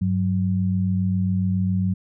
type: tone pair together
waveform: sine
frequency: 98.32 / 185.6 Hz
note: G2 / F#3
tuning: +6 / +6 cents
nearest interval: major seventh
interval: 1100 cents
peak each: -22 / -21 dBFS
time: 0.01-1.94 s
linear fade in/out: 10 ms
effects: none